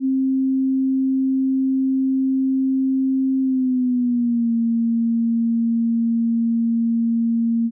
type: tone with pitch glide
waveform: sine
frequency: 265 to 230.7 Hz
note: C4 to A#3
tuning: +22 to -18 cents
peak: -16 dBFS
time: 0-7.71 s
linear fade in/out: 50 ms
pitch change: -240 cents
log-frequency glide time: 3.41-4.52 s
effects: none